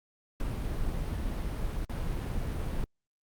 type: noise with dropouts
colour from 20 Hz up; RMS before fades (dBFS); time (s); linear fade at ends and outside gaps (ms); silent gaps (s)
brown; -32; 0.4-2.84; 1; 1.849-1.895
effects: Opus 48 kbps